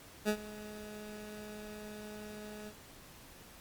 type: tone with ADSR envelope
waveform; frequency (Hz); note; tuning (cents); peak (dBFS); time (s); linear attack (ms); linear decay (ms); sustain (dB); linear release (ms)
20% pulse; 211.2; G#3; +29; -22; 0.25-2.74; 38; 73; -18; 61
effects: pink hiss -55 dBFS RMS until 3.6 s + Opus 48 kbps